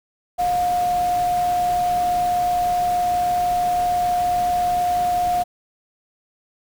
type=tone in noise; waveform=sine; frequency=713 Hz; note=F5; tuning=36 cents sharp; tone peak=-17 dBFS; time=0.38-5.44 s; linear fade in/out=20 ms; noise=pink; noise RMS=-34 dBFS; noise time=0.38-5.44 s; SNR=+14 dB; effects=none